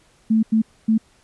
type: tone bursts at uneven times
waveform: sine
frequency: 220.9 Hz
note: A3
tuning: 7 cents sharp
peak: -13 dBFS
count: 3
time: 0.3-0.43 / 0.52-0.62 / 0.88-0.98 s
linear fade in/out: 10 ms
effects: pink hiss -57 dBFS RMS until 1.23 s + resampled to 24000 Hz